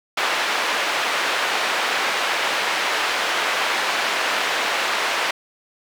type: band-pass noise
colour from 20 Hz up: white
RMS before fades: -22 dBFS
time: 0.17-5.31 s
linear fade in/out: 5 ms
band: 510 to 2500 Hz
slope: 12 dB/octave
effects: none